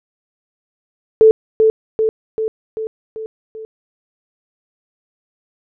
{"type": "tone with echo", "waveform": "sine", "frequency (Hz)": 440, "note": "A4", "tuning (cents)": 0, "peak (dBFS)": -4, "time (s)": [1.21, 1.31], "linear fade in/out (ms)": 0, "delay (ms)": 390, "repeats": 6, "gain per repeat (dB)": -4, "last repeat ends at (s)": 3.65, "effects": []}